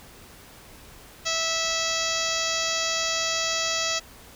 harmonic tone with a mistuned harmonic, 654 Hz, E5, 14 cents flat, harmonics 1 / 2 / 3 / 4 / 5 / 6 / 7 / 8 / 9 / 10, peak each -33 / -33 / -33 / -33 / -33 / -33 / -33 / -33 / -33 / -33 dBFS, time 1.25-4 s, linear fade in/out 20 ms, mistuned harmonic 10, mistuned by +42 cents, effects pink hiss -48 dBFS RMS until 4.35 s

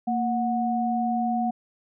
sine tone pair together, 230.9 / 733 Hz, A#3 / F#5, -16 / -16 cents, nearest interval octave + minor sixth, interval 2000 cents, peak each -25 dBFS, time 0.07-1.51 s, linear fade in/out 10 ms, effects none

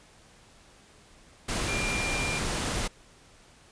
sine tone in noise, 2389 Hz, D7, 29 cents sharp, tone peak -31 dBFS, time 1.68-2.39 s, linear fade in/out 10 ms, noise pink, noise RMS -30 dBFS, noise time 1.48-2.88 s, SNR -4 dB, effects pink hiss -56 dBFS RMS until 3.71 s + resampled to 22050 Hz

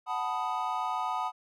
triangle chord, B dominant seventh, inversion second, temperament equal, 740 / 880 / 987.8 / 1244.5 Hz, F#5 / A5 / B5 / D#6, 0 / 0 / 0 / 0 cents, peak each -33 dBFS, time 0.06-1.32 s, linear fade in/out 50 ms, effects none

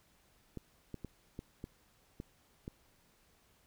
clicks, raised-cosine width 3 ms, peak -29 dBFS, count 7, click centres 0.573 / 0.943 / 1.047 / 1.391 / 1.641 / 2.201 / 2.679 s, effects pink hiss -69 dBFS RMS until 3.66 s

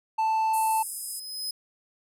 triangle tone, 882 Hz, A5, 4 cents sharp, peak -20 dBFS, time 0.18-0.83 s, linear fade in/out 10 ms
sawtooth tone with exponential growth, 5060 Hz, D#8, 28 cents sharp, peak -26 dBFS, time 0.26-1.51 s, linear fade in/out 5 ms, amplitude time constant 270 ms
pink band-pass noise, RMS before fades -36 dBFS, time 0.53-1.2 s, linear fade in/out 10 ms, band 8500 to 12000 Hz, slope 48 dB/octave
effects none

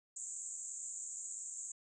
pink band-pass noise, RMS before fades -45 dBFS, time 0.16-1.72 s, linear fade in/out 5 ms, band 6900 to 7900 Hz, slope 96 dB/octave, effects none

